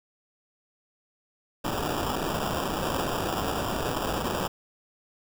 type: noise with sample-and-hold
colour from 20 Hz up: white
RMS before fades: -29 dBFS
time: 1.64-4.48 s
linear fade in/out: 10 ms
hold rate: 2100 Hz
effects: none